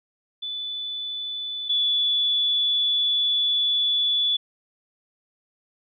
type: tone pair in turn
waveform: sine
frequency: 3486 / 3442 Hz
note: A7 / A7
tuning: -17 / -39 cents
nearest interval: unison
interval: 22 cents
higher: first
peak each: -28 / -19 dBFS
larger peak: second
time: 0.42-1.69 / 1.69-4.37 s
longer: second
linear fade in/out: 10 ms
effects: none